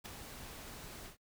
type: noise with ADSR envelope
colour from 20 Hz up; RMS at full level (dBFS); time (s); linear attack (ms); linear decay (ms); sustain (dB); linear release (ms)
pink; -42; 0.04-1.17; 19; 4; -7; 110
effects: noise-tail reverb RT60 0.1 s tail -23 dB re dry